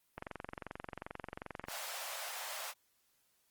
click train, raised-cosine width 0.5 ms, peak -26 dBFS, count 35, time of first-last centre 0.18-1.684 s, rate 22.6 Hz
pink high-pass noise, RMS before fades -43 dBFS, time 1.67-2.74 s, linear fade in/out 50 ms, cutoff 570 Hz, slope 48 dB/octave
effects white hiss -75 dBFS RMS until 3.5 s + Opus 32 kbps

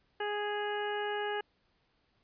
harmonic tone, 414.8 Hz, G#4, 2 cents flat, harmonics 1 / 2 / 3 / 4 / 5 / 6 / 7, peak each -35 / -37 / -46 / -39 / -49 / -51 / -44 dBFS, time 0.2-1.41 s, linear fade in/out 5 ms, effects pink hiss -73 dBFS RMS until 2.23 s + resampled to 11025 Hz

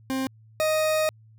40% pulse tone pair in turn, 264.2 / 623.5 Hz, C4 / D#5, +17 / +3 cents, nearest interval octave + minor third, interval 1486 cents, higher second, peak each -24 / -20 dBFS, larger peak second, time 0.1-0.27 / 0.6-1.09 s, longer second, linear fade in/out 0 ms, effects added 110 Hz sine -50 dBFS peak until 1.38 s

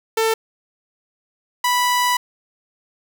sawtooth tone pair in turn, 446.6 / 985.9 Hz, A4 / B5, +26 / -3 cents, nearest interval octave + major second, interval 1371 cents, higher second, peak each -12 dBFS, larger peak neither, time 0.17-0.34 / 1.64-2.17 s, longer second, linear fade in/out 5 ms, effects none

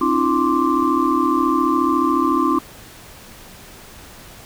sine tone cluster, 267.5 / 306.8 / 341.1 / 1048 / 1170 Hz, C4 / D#4 / F4 / C6 / D6, +38 / -24 / -41 / +2 / -7 cents, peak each -21 dBFS, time 0.01-2.59 s, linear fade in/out 5 ms, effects pink hiss -41 dBFS RMS until 4.45 s

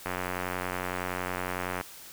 click train, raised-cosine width 0.5 ms, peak -16 dBFS, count 160, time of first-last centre 0.06-1.811 s, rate 90.8 Hz, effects white hiss -47 dBFS RMS until 2.12 s

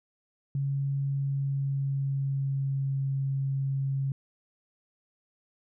sine tone with pitch glide, 138.59 to 136.29 Hz, C#3 to C#3, 0 to -29 cents, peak -26 dBFS, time 0.55-4.12 s, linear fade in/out 2 ms, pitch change -29 cents, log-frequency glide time 1.08-3.04 s, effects none

